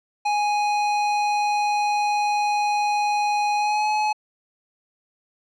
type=tone with pitch glide; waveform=square; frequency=830.6 to 850 Hz; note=G#5 to G#5; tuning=0 to +40 cents; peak=-20 dBFS; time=0.25-4.13 s; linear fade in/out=10 ms; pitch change=+40 cents; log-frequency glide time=3.56-3.88 s; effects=low-pass 5000 Hz 12 dB/octave